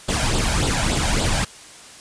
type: noise with flanger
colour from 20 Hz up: pink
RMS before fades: -20 dBFS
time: 0.08-1.45 s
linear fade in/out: 10 ms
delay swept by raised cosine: 0.24 to 1.34 ms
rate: 3.5 Hz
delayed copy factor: +0.65
effects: white hiss -42 dBFS RMS until 2 s + resampled to 22050 Hz